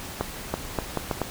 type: accelerating click train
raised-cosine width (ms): 1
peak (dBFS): -10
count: 6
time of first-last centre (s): 0.21-1.217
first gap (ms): 330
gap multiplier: 0.75
effects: pink hiss -37 dBFS RMS until 1.3 s